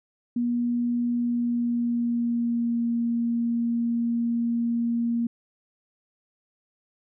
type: tone with pitch glide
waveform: sine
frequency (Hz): 240 to 234.4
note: B3 to A#3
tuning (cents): -49 to +10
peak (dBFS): -22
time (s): 0.36-5.27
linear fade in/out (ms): 5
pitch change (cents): -41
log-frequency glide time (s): 1.1-2.84
effects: none